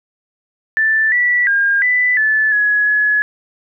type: tone with pitch steps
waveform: sine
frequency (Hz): 1764 / 1956 / 1614 / 1990 / 1739 / 1682 / 1695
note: A6 / B6 / G#6 / B6 / A6 / G#6 / G#6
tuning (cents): +4 / -17 / -50 / +13 / -21 / +22 / +35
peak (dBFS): -11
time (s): 0.77-3.22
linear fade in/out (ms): 0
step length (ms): 350
effects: none